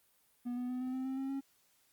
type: tone with pitch steps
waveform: triangle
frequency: 243.6 / 247.6 / 251.6 / 255.7 / 259.9 / 264.1 / 268.4 / 272.8 Hz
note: B3 / B3 / B3 / C4 / C4 / C4 / C4 / C#4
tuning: -24 / +5 / +32 / -40 / -11 / +16 / +44 / -28 cents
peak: -33 dBFS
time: 0.45-1.41 s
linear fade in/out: 20 ms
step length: 120 ms
effects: white hiss -71 dBFS RMS until 1.92 s + Opus 32 kbps